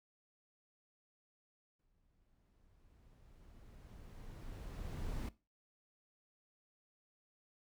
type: noise with exponential growth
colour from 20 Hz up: brown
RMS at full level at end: -39 dBFS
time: 1.79-5.29 s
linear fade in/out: 5 ms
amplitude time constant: 760 ms
effects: noise-tail reverb RT60 0.3 s tail -19 dB re dry

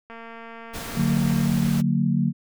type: click train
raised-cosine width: 0.5 ms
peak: -26 dBFS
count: 314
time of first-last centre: 0.1-1.467 s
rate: 229 Hz
type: noise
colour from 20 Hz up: pink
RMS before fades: -34 dBFS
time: 0.73-1.82 s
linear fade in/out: 20 ms
type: chord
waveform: sine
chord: D augmented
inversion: none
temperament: just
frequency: 146.83 / 183.54 / 229.4 Hz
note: D3 / F#3 / A#3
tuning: 0 / -14 / -28 cents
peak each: -23 dBFS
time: 0.95-2.33 s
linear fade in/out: 50 ms
effects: none

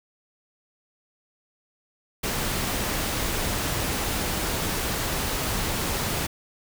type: noise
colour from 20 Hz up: pink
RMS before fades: -27 dBFS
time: 2.23-6.27 s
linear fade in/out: 10 ms
effects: none

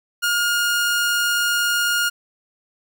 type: tone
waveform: sawtooth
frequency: 1422 Hz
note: F6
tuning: 31 cents sharp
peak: -14 dBFS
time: 0.22-2.1 s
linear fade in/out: 20 ms
effects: none

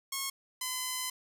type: tone pair in turn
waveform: 5% pulse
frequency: 1088 / 1018.4 Hz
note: C#6 / C6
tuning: -33 / -47 cents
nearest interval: minor second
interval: 114 cents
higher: first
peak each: -21 dBFS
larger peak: neither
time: 0.12-0.3 / 0.61-1.1 s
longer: second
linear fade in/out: 5 ms
effects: none

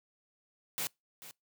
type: noise with echo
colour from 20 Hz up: white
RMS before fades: -35 dBFS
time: 0.78-0.87 s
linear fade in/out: 0 ms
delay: 440 ms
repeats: 1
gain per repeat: -14 dB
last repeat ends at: 1.31 s
effects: noise-tail reverb RT60 0.2 s tail -26 dB re dry + high-pass 100 Hz 12 dB/octave

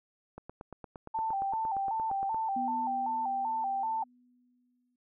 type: click train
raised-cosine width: 1 ms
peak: -29 dBFS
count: 18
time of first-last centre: 0.38-2.345 s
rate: 8.65 Hz
type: tone with vibrato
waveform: sine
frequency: 835 Hz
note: G#5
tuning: 9 cents sharp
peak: -29 dBFS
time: 1.14-4.04 s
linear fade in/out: 10 ms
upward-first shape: square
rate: 2.6 Hz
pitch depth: 110 cents each way
type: tone with exponential decay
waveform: sine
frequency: 246.9 Hz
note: B3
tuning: in tune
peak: -34 dBFS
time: 2.56-4.96 s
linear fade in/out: 5 ms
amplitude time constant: 520 ms
effects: none

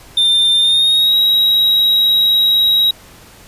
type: tone with pitch glide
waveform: triangle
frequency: 3595 to 3831 Hz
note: A7 to A#7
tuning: +36 to +47 cents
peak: -8 dBFS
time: 0.17-2.91 s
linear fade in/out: 5 ms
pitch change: +111 cents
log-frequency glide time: 0.58-1.16 s
effects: pink hiss -41 dBFS RMS until 3.47 s + resampled to 32000 Hz

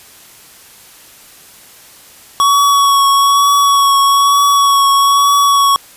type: tone with vibrato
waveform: square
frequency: 1120 Hz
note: C#6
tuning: 18 cents sharp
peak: -8 dBFS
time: 2.4-5.76 s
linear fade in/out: 0 ms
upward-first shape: triangle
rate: 1.1 Hz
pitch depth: 22 cents each way
effects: white hiss -40 dBFS RMS until 5.96 s + resampled to 32000 Hz

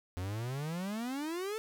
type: exponential sweep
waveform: 45% pulse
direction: up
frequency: 87.31 to 449 Hz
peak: -35 dBFS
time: 0.17-1.58 s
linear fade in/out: 0 ms
effects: none

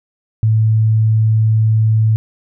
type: tone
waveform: sine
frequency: 110 Hz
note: A2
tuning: in tune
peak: -9 dBFS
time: 0.43-2.16 s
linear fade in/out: 0 ms
effects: none

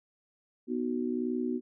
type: chord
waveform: sine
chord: B major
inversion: none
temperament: just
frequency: 246.9 / 308.7 / 370.4 Hz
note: B3 / D#4 / F#4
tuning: 0 / -14 / +2 cents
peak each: -31 / -36 / -34 dBFS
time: 0.67-1.61 s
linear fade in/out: 50 ms
effects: none

